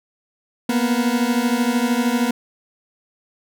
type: beating tone pair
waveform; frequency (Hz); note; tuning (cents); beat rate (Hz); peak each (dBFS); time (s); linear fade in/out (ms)
40% pulse; 234.5 / 247.5; A#3 / B3; +11 / +4; 13; -19; 0.69-2.31; 5
effects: none